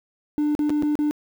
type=tone with dropouts; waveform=triangle; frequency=297.6 Hz; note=D4; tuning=23 cents sharp; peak=-16 dBFS; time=0.38-1.11 s; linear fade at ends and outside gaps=0 ms; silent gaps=0.551-0.592 / 0.695-0.703 / 0.824-0.832 / 0.954-0.99 s; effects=tanh soft clip ceiling -13 dBFS + 8-bit